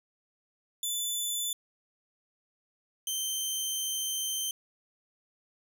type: tone pair in turn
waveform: 15% pulse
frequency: 3502 / 3113 Hz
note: A7 / G7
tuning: -9 / -13 cents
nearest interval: major second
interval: 204 cents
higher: first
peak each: -23 dBFS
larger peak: neither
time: 0.83-1.53 / 3.07-4.51 s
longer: second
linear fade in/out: 2 ms
effects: none